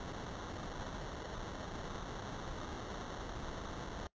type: noise with sample-and-hold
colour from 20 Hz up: pink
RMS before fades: -44 dBFS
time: 0-4.07 s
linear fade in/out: 2 ms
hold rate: 2450 Hz
effects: noise-tail reverb RT60 0.1 s tail -21 dB re dry + resampled to 16000 Hz